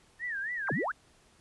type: tone with vibrato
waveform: sine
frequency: 1761 Hz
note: A6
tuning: 1 cent sharp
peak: -32 dBFS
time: 0.19-0.86 s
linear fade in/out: 50 ms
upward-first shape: sine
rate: 3.7 Hz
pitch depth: 200 cents each way
type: exponential two-way sweep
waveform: sine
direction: down then up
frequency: 2484 to 123.4 to 1799 Hz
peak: -29 dBFS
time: 0.67-0.92 s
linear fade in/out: 10 ms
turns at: 0.73 s
effects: pink hiss -63 dBFS RMS until 1.4 s + resampled to 24000 Hz